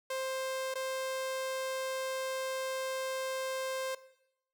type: tone with dropouts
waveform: sawtooth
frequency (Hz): 525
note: C5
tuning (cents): +6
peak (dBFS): -30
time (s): 0.1-3.95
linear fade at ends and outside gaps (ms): 5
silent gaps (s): 0.741-0.754
effects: noise-tail reverb RT60 0.8 s tail -17 dB re dry